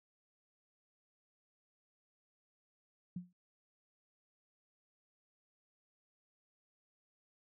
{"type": "tone with exponential decay", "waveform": "sine", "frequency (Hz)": 178.4, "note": "F3", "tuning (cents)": 37, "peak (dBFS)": -36, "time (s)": [3.16, 3.33], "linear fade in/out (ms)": 5, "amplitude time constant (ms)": 35, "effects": []}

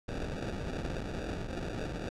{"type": "noise with sample-and-hold", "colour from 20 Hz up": "pink", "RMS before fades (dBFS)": -37, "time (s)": [0.08, 2.09], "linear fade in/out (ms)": 2, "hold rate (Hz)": 1050, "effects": ["low-pass 6000 Hz 12 dB/octave"]}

